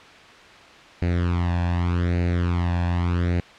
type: tone with flanger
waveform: sawtooth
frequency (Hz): 87.31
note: F2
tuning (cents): 0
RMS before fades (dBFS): -22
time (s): 1.02-3.4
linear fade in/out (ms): 0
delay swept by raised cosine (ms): 0.45 to 1.18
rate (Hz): 0.84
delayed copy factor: +0.75
effects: white hiss -45 dBFS RMS until 3.58 s + low-pass 3000 Hz 12 dB/octave